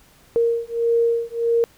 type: beating tone pair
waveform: sine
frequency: 464.6 / 466.2 Hz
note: A#4 / A#4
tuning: -6 / 0 cents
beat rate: 1.6 Hz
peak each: -20 dBFS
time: 0.36-1.64 s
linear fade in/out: 0 ms
effects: pink hiss -53 dBFS RMS until 1.77 s